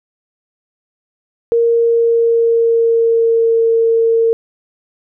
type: tone with pitch glide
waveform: sine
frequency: 465.6 to 456.3 Hz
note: A#4 to A#4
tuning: -2 to -37 cents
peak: -9 dBFS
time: 1.52-4.33 s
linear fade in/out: 0 ms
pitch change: -35 cents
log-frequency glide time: 1.63-3.64 s
effects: none

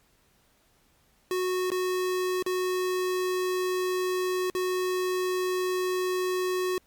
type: tone with dropouts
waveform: square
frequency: 367.4 Hz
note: F#4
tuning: 12 cents flat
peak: -26 dBFS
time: 1.31-6.78 s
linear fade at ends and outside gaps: 1 ms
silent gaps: 1.703-1.717 / 2.425-2.463 / 4.5-4.55 s
effects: pink hiss -65 dBFS RMS until 6.86 s + MP3 96 kbps

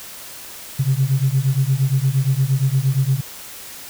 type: beating tone pair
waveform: sine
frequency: 130 / 138.6 Hz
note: C3 / C#3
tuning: -11 / 0 cents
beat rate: 8.6 Hz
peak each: -17 dBFS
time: 0.79-3.21 s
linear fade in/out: 10 ms
effects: tanh soft clip ceiling -8 dBFS + white hiss -36 dBFS RMS until 3.89 s

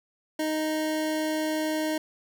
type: tone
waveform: 25% pulse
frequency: 311.1 Hz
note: D#4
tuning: in tune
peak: -22 dBFS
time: 0.39-1.98 s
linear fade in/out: 5 ms
effects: none

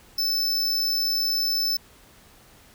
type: tone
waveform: square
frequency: 5274 Hz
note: E8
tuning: in tune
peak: -22 dBFS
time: 0.18-1.77 s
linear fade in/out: 5 ms
effects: pink hiss -53 dBFS RMS until 2.74 s

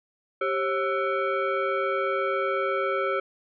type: tone with frequency modulation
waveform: sine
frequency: 392 Hz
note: G4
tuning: in tune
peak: -23 dBFS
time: 0.41-3.2 s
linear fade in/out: 5 ms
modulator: 934 Hz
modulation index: 1.5
effects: none

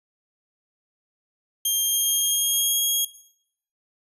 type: tone with pitch glide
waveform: 5% pulse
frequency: 3202 to 3281 Hz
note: G7 to G#7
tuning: +36 to -22 cents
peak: -12 dBFS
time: 1.65-3.05 s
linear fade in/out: 5 ms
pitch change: +42 cents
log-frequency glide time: 1.82-2.78 s
effects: noise-tail reverb RT60 0.7 s tail -18 dB re dry + resampled to 32000 Hz

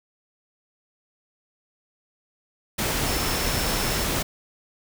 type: tone in noise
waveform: sine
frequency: 5330 Hz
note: E8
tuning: 18 cents sharp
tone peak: -34 dBFS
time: 3.06-4.04 s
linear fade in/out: 10 ms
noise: pink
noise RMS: -25 dBFS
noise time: 2.78-4.23 s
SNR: -12 dB
effects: none

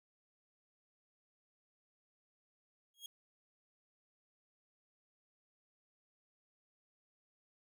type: tone with exponential growth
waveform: sawtooth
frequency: 3279 Hz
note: G#7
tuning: 23 cents flat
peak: -39 dBFS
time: 2.94-3.06 s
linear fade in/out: 2 ms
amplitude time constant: 26 ms
effects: none

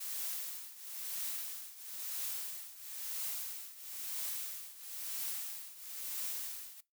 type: noise with tremolo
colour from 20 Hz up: blue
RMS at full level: -38 dBFS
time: 0-6.81 s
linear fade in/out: 10 ms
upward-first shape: triangle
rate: 1 Hz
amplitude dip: 85%
effects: noise-tail reverb RT60 0.2 s tail -20 dB re dry

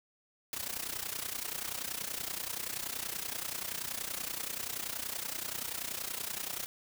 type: noise with amplitude modulation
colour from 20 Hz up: white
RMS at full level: -35 dBFS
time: 0.53-6.66 s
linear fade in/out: 0 ms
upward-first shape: sine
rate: 30.5 Hz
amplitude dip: 80%
effects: none

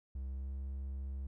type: tone with pitch glide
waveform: triangle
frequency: 66 to 67.43 Hz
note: C2 to C#2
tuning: +16 to -47 cents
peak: -36 dBFS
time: 0.15-1.27 s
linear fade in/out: 5 ms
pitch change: +37 cents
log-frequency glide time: 0.28-0.53 s
effects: none

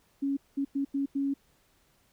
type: tone bursts at uneven times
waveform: sine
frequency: 277.2 Hz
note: C#4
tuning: in tune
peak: -26 dBFS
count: 5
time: 0.22-0.37 / 0.57-0.65 / 0.75-0.85 / 0.94-1.06 / 1.15-1.34 s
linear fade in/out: 10 ms
effects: pink hiss -67 dBFS RMS until 2.12 s

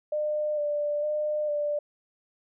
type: tone with vibrato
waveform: sine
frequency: 596 Hz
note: D5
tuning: 25 cents sharp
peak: -25 dBFS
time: 0.12-1.79 s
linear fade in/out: 5 ms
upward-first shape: square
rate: 1.1 Hz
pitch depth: 20 cents each way
effects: none

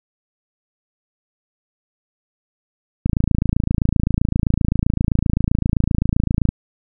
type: click train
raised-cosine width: 5 ms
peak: -4 dBFS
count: 96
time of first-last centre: 3.06-6.49 s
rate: 27.7 Hz
effects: none

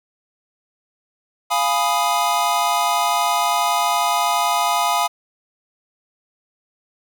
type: chord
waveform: square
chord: F half-diminished seventh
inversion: none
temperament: equal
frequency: 698.5 / 830.6 / 987.8 / 1244.5 Hz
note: F5 / Ab5 / Cb6 / Eb6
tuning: 0 / 0 / 0 / 0 cents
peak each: -23 dBFS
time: 1.5-5.08 s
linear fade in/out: 20 ms
effects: none

